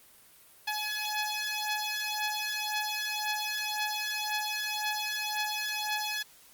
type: beating tone pair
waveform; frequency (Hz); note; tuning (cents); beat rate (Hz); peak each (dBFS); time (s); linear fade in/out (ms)
10% pulse; 846 / 847.9; G#5 / G#5; +32 / +36; 1.9; -26 / -25; 0.67-6.23; 10
effects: white hiss -57 dBFS RMS until 6.53 s + Opus 32 kbps